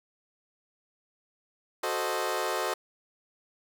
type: chord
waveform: 20% pulse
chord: F# diminished seventh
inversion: none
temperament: equal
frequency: 370 / 440 / 523.3 / 622.3 Hz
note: F#4 / A4 / C5 / Eb5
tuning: 0 / 0 / 0 / 0 cents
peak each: -29 dBFS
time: 1.83-2.74 s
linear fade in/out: 5 ms
effects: none